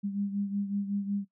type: beating tone pair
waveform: sine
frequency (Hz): 200 / 205.4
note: G3 / G#3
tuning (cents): +35 / -19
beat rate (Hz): 5.4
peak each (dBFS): -30 / -36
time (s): 0.03-1.25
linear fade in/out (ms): 20
effects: noise-tail reverb RT60 0.1 s tail -18 dB re dry